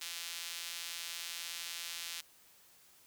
sawtooth tone with high-pass filter, 169.9 Hz, F3, 47 cents flat, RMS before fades -43 dBFS, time 0.01-2.21 s, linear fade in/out 5 ms, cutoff 3300 Hz, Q 1, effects white hiss -63 dBFS RMS until 3.06 s

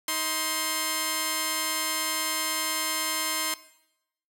5% pulse tone pair together, 316 / 1050 Hz, D#4 / C6, +27 / +6 cents, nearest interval octave + major sixth, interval 2079 cents, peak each -21 / -15 dBFS, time 0.08-3.54 s, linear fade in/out 2 ms, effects noise-tail reverb RT60 0.8 s tail -17 dB re dry

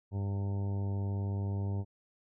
harmonic tone with a mistuned harmonic, 99.2 Hz, G2, 21 cents sharp, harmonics 1 / 2 / 3 / 4 / 5 / 6 / 7 / 8 / 9, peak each -31 / -41 / -47 / -47 / -53 / -54 / -55 / -57 / -54 dBFS, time 0.11-1.85 s, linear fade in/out 50 ms, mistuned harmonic 9, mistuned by +27 cents, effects none

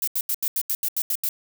violet noise bursts, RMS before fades -24 dBFS, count 10, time 0.02-1.29 s, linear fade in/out 2 ms, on 55 ms, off 80 ms, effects none

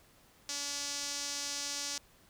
sawtooth tone with band-pass filter, 285.4 Hz, D4, 49 cents flat, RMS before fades -38 dBFS, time 0.49-1.98 s, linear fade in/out 2 ms, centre 5800 Hz, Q 2.5, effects pink hiss -63 dBFS RMS until 2.29 s

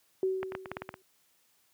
sine tone with exponential decay, 378.1 Hz, F#4, 38 cents sharp, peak -24 dBFS, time 0.23-1.02 s, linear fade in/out 1 ms, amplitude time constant 170 ms
clicks, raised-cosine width 0.5 ms, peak -20 / -25 / -20 / -24 / -19 / -19 / -21 / -22 / -27 dBFS, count 9, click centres 0.43 / 0.521 / 0.551 / 0.658 / 0.716 / 0.769 / 0.82 / 0.891 / 0.941 s
effects white hiss -69 dBFS RMS until 1.73 s + high-pass 80 Hz 12 dB/octave

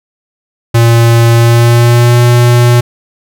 square tone with pitch glide, 116.54 to 120.86 Hz, A#2 to B2, 0 to -37 cents, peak -4 dBFS, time 0.74-2.81 s, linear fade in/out 10 ms, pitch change +63 cents, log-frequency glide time 1.35-2.21 s, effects none

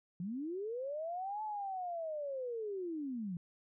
sine linear two-way sweep, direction up then down, 164.81 to 870 to 164.81 Hz, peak -37 dBFS, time 0.2-3.37 s, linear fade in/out 2 ms, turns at 1.43 s, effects none

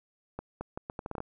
accelerating click train, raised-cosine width 1 ms, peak -22 dBFS, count 10, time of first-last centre 0.39-1.204 s, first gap 220 ms, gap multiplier 0.75, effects none

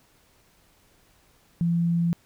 sine tone, 169.9 Hz, F3, 47 cents flat, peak -20 dBFS, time 1.61-2.13 s, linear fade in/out 0 ms, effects pink hiss -61 dBFS RMS until 2.25 s

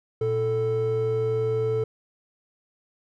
triangle tone pair together, 116.54 / 440 Hz, A#2 / A4, 0 / 0 cents, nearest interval octave + major seventh, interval 2300 cents, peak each -25 / -20 dBFS, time 0.21-1.84 s, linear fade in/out 5 ms, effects tanh soft clip ceiling -16 dBFS

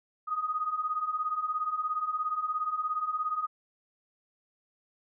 sine beating tone pair, 1234 / 1251 Hz, D#6 / D#6, -15 / +9 cents, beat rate 17 Hz, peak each -34 / -30 dBFS, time 0.27-3.47 s, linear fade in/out 20 ms, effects none

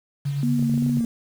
sine tone with tremolo, 141 Hz, C#3, 30 cents sharp, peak -21 dBFS, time 0.25-1 s, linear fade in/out 10 ms, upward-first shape sine, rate 8.6 Hz, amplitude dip 35%
sine tone with vibrato, 236.4 Hz, A#3, 24 cents sharp, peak -20 dBFS, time 0.43-1.05 s, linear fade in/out 2 ms, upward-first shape sine, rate 2.8 Hz, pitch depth 40 cents each way
clicks, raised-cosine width 2 ms, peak -26 dBFS, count 11, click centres 0.594 / 0.626 / 0.696 / 0.741 / 0.778 / 0.824 / 0.864 / 0.895 / 0.971 / 1.008 / 1.043 s
effects 7-bit

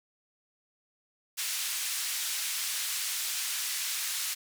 white band-pass noise, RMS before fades -33 dBFS, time 1.37-4.35 s, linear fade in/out 20 ms, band 1800 to 11000 Hz, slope 12 dB/octave, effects none

